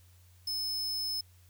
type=tone; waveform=45% pulse; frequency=5210 Hz; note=E8; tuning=21 cents flat; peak=-32 dBFS; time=0.47-1.21 s; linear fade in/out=5 ms; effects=added 90 Hz sine -57 dBFS peak until 1.49 s + white hiss -66 dBFS RMS until 1.49 s